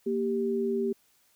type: tone pair together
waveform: sine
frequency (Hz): 233.1 / 392.9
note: A#3 / G4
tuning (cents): 0 / +4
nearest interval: major sixth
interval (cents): 904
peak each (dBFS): -30 / -27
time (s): 0.06-0.93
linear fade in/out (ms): 10
effects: white hiss -66 dBFS RMS until 1.35 s